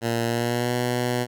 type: tone with pitch glide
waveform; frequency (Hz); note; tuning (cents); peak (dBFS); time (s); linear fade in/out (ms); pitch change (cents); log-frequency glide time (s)
10% pulse; 116.5 to 122.93; A#2 to B2; -1 to -8; -14; 0.01-1.27; 50; +93; 0.25-0.75
effects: none